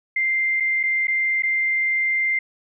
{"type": "tone with dropouts", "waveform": "sine", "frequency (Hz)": 2093, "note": "C7", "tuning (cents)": 0, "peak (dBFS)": -18, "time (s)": [0.16, 2.39], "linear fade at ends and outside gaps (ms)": 5, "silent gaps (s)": [[0.601, 0.604], [0.831, 0.835], [1.071, 1.08], [1.423, 1.433]], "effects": []}